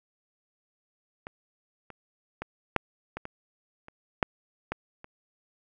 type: clicks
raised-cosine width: 0.5 ms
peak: -23 / -28 / -19 / -7 / -20 / -22 / -30 / -7 / -15 / -28 dBFS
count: 10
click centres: 1.269 / 1.903 / 2.42 / 2.763 / 3.17 / 3.254 / 3.884 / 4.228 / 4.72 / 5.044 s
effects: none